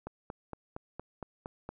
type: click train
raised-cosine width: 1 ms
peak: -25 dBFS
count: 8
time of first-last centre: 0.07-1.69 s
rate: 4.32 Hz
effects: none